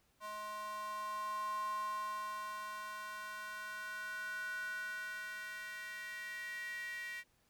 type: tone with high-pass filter sweep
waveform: square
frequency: 211.3 Hz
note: G#3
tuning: 30 cents sharp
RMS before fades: -43 dBFS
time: 0.2-7.24 s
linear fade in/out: 50 ms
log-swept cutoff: 890 to 2000 Hz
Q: 7.9
effects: pink hiss -74 dBFS RMS until 7.49 s